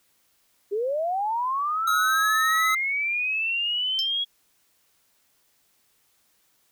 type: linear sweep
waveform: sine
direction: up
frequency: 388.7 to 3332 Hz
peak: -23 dBFS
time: 0.71-4.25 s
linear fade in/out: 20 ms
type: tone with vibrato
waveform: square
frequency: 1287 Hz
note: E6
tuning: 42 cents flat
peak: -22 dBFS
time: 1.87-2.75 s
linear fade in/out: 5 ms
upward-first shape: sine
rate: 14 Hz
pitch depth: 9 cents each way
type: tone with exponential decay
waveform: triangle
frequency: 5274 Hz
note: E8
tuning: in tune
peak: -21 dBFS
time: 3.99-4.11 s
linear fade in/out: 0 ms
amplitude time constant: 24 ms
effects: white hiss -66 dBFS RMS until 6.71 s